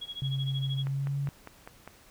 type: tone with tremolo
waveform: sine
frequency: 3322 Hz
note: G#7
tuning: in tune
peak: -34 dBFS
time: 0.01-0.84 s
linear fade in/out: 10 ms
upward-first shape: sine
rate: 13 Hz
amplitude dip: 90%
type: tone with pitch glide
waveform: sine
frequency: 134.9 to 140.3 Hz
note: C#3 to C#3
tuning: -47 to +21 cents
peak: -28 dBFS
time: 0.22-1.29 s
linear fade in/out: 0 ms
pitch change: +68 cents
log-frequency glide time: 0.77-1.16 s
type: click train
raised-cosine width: 0.5 ms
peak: -27 dBFS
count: 6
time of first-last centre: 0.87-1.876 s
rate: 4.97 Hz
effects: pink hiss -57 dBFS RMS until 2.1 s